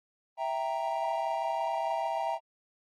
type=chord; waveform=triangle; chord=E diminished; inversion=none; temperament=equal; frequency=659.3 / 784 / 932.3 Hz; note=E5 / G5 / Bb5; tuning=0 / 0 / 0 cents; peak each=-32 dBFS; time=0.37-2.39 s; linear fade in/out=50 ms; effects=AAC 32 kbps